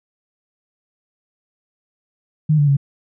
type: tone with pitch steps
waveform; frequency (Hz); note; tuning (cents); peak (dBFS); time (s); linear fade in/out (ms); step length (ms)
sine; 153.6 / 145.5 / 139.7; D#3 / D3 / C#3; -22 / -16 / +14; -11; 2.49-2.769; 10; 93
effects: none